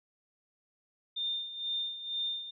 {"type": "tone with tremolo", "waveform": "sine", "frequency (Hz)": 3615, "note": "A7", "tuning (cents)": 46, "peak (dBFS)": -30, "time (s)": [1.16, 2.51], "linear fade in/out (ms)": 10, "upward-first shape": "sine", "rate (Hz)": 2.1, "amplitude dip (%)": 70, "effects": []}